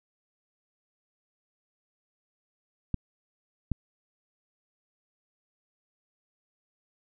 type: clicks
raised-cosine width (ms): 5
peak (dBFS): -15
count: 2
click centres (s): 2.943 / 3.717
effects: none